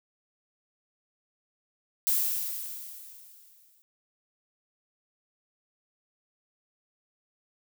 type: noise with exponential decay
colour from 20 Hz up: violet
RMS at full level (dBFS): -24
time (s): 2.07-3.82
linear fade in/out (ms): 0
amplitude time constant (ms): 380
effects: none